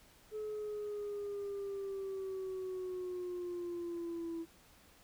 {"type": "linear sweep", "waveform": "sine", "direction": "down", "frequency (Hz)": [430.2, 329.6], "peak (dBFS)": -36, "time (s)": [0.31, 4.46], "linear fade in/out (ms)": 50, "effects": ["tanh soft clip ceiling -36 dBFS", "pink hiss -63 dBFS RMS until 5.03 s"]}